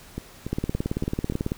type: two click trains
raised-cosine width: 3 ms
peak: -12 / -17 dBFS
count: 19 / 5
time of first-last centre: 0.53-1.519 / 0.18-1.323 s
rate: 18.2 / 3.5 Hz
effects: pink hiss -48 dBFS RMS until 1.57 s